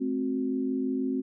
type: tone cluster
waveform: sine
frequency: 216.1 / 262.2 / 367.5 Hz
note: A3 / C4 / F#4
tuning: -31 / +4 / -12 cents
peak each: -35 / -27 / -34 dBFS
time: 0-1.22 s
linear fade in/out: 20 ms
effects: none